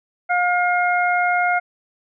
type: harmonic tone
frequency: 712 Hz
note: F5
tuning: 33 cents sharp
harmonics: 1 / 2 / 3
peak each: -18 / -21 / -23 dBFS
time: 0.29-1.6 s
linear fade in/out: 20 ms
effects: none